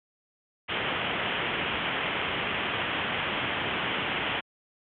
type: low-pass noise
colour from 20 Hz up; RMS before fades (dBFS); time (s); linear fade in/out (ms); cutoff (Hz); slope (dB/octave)
white; -30; 0.68-4.41; 20; 3300; 96
effects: high-pass 80 Hz 12 dB/octave